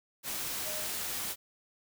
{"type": "tone in noise", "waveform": "sine", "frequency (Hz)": 617, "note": "D#5", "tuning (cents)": -15, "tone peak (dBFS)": -43, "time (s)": [0.63, 0.87], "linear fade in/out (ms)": 50, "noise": "white", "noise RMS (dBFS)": -36, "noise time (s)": [0.23, 1.36], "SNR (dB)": -10, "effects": []}